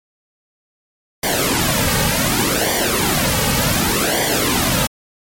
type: noise with flanger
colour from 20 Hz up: pink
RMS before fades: -17 dBFS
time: 1.23-4.87 s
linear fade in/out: 5 ms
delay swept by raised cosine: 0.75 to 2.95 ms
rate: 0.67 Hz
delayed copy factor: -0.8
effects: MP3 64 kbps